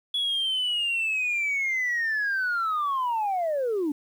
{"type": "linear sweep", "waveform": "sine", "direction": "down", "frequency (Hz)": [3397, 277.2], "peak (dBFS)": -22, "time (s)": [0.14, 3.92], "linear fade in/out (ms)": 5, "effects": ["tanh soft clip ceiling -21 dBFS", "9-bit"]}